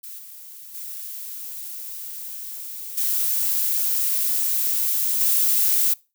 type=noise with level steps; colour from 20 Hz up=violet; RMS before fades=-37 / -41 / -34 / -22 / -19 dBFS; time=0.03-5.94 s; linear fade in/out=10 ms; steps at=0.18 / 0.74 / 2.97 / 5.2 s; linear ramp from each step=10 ms; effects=noise-tail reverb RT60 0.3 s tail -24 dB re dry